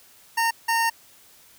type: tone bursts at uneven times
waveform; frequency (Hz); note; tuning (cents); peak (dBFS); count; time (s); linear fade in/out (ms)
25% pulse; 917; A#5; -29; -16; 2; 0.37-0.51 / 0.68-0.9; 10
effects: white hiss -53 dBFS RMS until 1.58 s